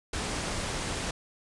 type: low-pass noise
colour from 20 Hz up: pink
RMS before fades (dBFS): -33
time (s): 0.13-1.11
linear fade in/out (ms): 5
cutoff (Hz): 10000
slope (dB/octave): 48
effects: resampled to 24000 Hz